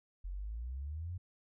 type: exponential sweep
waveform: sine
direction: up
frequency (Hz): 43.4 to 93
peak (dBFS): -38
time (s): 0.24-1.18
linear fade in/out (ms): 10
effects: none